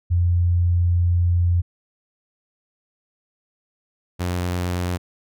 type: tone pair in turn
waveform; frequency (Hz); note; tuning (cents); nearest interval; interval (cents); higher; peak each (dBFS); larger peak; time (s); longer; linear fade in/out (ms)
sine / sawtooth; 87.31 / 89.09; F2 / F2; 0 / +35; unison; 35; second; -15 / -18; first; 0.1-1.62 / 4.19-4.98; first; 20
effects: none